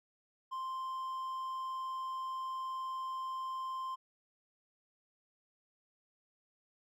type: tone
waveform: triangle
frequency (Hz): 1046.5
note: C6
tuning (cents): 0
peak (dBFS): -35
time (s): 0.51-3.96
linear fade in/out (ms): 20
effects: none